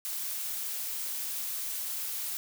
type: noise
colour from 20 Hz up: blue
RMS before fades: -35 dBFS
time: 0.05-2.37 s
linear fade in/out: 0 ms
effects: none